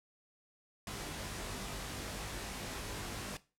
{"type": "noise with comb filter", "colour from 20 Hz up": "pink", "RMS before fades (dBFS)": -42, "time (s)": [0.87, 3.37], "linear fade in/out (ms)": 2, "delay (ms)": 20, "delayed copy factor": 1, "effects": ["noise-tail reverb RT60 0.3 s tail -17 dB re dry", "low-pass 11000 Hz 12 dB/octave"]}